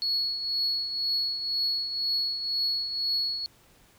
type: tone with tremolo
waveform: sine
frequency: 4363 Hz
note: C#8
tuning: 28 cents flat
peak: -22 dBFS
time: 0.02-3.46 s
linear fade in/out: 0 ms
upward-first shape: triangle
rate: 2 Hz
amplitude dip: 65%
effects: tanh soft clip ceiling -20 dBFS + pink hiss -59 dBFS RMS until 3.98 s